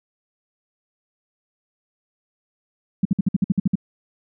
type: tone bursts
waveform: sine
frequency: 192 Hz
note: G3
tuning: 36 cents flat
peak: -13 dBFS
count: 10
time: 3.03-3.755 s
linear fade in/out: 5 ms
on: 23 ms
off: 55 ms
effects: none